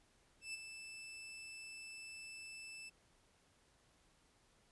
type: tone with ADSR envelope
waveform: sawtooth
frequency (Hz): 2640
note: E7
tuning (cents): +2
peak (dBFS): -38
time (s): 0.41-2.9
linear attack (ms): 130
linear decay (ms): 19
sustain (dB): -8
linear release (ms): 17
effects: pink hiss -72 dBFS RMS until 4.71 s + resampled to 24000 Hz